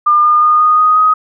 sine tone with pitch steps, 1203 / 1213.5 / 1224 / 1234.7 / 1245.4 / 1256.3 Hz, D6 / D#6 / D#6 / D#6 / D#6 / D#6, +41 / -44 / -29 / -14 / +1 / +16 cents, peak -6 dBFS, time 0.06-1.14 s, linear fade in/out 10 ms, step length 180 ms, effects none

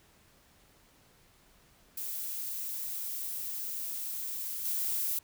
violet noise with level steps, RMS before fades -37 / -32 dBFS, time 1.97-5.19 s, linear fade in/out 5 ms, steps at 4.64 s, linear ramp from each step 20 ms, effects pink hiss -63 dBFS RMS until 5.23 s

